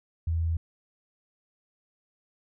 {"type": "tone", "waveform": "sine", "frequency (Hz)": 82.41, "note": "E2", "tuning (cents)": 0, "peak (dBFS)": -24, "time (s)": [0.27, 0.57], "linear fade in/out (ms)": 5, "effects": []}